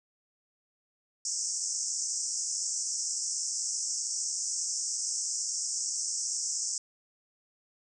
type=band-pass noise; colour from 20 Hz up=pink; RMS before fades=-33 dBFS; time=1.25-6.78 s; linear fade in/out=2 ms; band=5300 to 8300 Hz; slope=96 dB/octave; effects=none